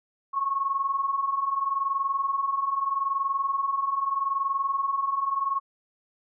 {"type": "tone pair together", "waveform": "sine", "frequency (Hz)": [1079.2, 1100], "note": ["C#6", "C#6"], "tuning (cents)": [-47, -14], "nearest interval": "unison", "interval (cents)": 33, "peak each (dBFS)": [-30, -25], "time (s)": [0.33, 5.6], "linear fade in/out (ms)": 20, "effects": []}